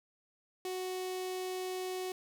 sawtooth tone with notch filter, 370 Hz, F#4, in tune, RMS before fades -38 dBFS, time 0.65-2.12 s, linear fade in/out 2 ms, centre 1400 Hz, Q 1.3, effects none

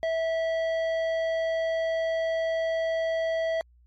sine tone with tanh clipping, 653 Hz, E5, 17 cents flat, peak -26 dBFS, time 0.03-3.61 s, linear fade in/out 0 ms, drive 11 dB, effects added 60 Hz sine -55 dBFS peak until 3.86 s + MP3 64 kbps

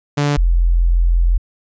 sawtooth / sine tone pair in turn, 145 / 42.89 Hz, D3 / F1, -22 / -31 cents, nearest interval octave + major sixth, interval 2109 cents, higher first, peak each -10 dBFS, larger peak neither, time 0.17-0.37 / 0.37-1.38 s, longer second, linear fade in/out 10 ms, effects resampled to 16000 Hz

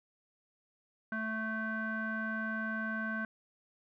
square tone with low-pass filter, 220 Hz, A3, in tune, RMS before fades -36 dBFS, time 1.12-3.25 s, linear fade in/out 2 ms, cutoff 1500 Hz, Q 9.4, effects none

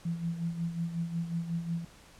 sine tone with tremolo, 168.3 Hz, E3, 36 cents sharp, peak -28 dBFS, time 0.05-1.85 s, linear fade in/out 5 ms, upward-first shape sine, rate 5.5 Hz, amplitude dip 65%, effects pink hiss -56 dBFS RMS until 2.19 s + low-pass 10000 Hz 12 dB/octave

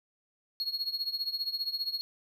triangle tone with tremolo, 4313 Hz, C#8, 48 cents flat, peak -26 dBFS, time 0.6-2.01 s, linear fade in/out 0 ms, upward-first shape triangle, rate 15 Hz, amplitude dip 90%, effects none

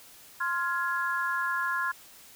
sine chord, F minor, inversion second, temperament just, 1047.7 / 1396.9 / 1676.3 Hz, C6 / F6 / Ab6, +2 / 0 / +16 cents, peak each -31 dBFS, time 0.4-1.92 s, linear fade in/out 10 ms, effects white hiss -52 dBFS RMS until 2.35 s

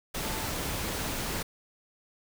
sine tone in noise, 880 Hz, A5, in tune, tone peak -41 dBFS, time 0.23-0.47 s, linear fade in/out 10 ms, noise pink, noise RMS -33 dBFS, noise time 0.14-1.43 s, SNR -11 dB, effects none

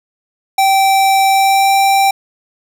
square tone with pitch glide, 777 to 783.8 Hz, G5 to G5, -16 to 0 cents, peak -9 dBFS, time 0.58-2.11 s, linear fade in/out 5 ms, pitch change +16 cents, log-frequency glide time 1.28-1.74 s, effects none

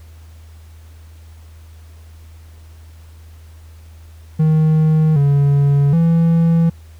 triangle tone with pitch steps, 156.7 / 141.6 / 166.2 Hz, D#3 / C#3 / E3, +13 / +37 / +15 cents, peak -8 dBFS, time 4.39-6.7 s, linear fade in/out 10 ms, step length 770 ms, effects added 80 Hz sine -37 dBFS peak until 6.99 s + pink hiss -52 dBFS RMS until 6.99 s

